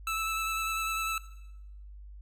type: tone with vibrato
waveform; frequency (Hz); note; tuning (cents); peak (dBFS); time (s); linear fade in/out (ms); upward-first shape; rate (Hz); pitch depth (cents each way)
25% pulse; 1314; E6; -6; -26; 0.07-1.18; 2; square; 10; 9
effects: noise-tail reverb RT60 0.9 s tail -17 dB re dry + added 50 Hz sine -44 dBFS peak until 2.21 s